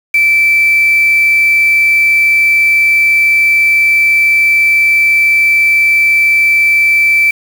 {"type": "tone with quantisation", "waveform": "sine", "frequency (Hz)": 2327, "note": "D7", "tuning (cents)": -17, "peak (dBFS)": -6, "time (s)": [0.14, 7.31], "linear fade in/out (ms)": 5, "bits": 4, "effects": []}